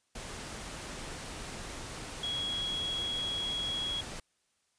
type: tone in noise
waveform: sine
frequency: 3322 Hz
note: G#7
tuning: in tune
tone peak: -32 dBFS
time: 2.23-4.01 s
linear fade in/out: 5 ms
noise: pink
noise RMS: -42 dBFS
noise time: 0.15-4.2 s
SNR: +7 dB
effects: white hiss -75 dBFS RMS until 4.78 s + resampled to 22050 Hz